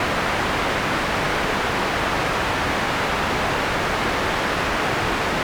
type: low-pass noise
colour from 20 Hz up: white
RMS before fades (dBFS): -22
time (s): 0-5.43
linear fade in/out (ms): 2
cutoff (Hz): 1700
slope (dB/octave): 12
effects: none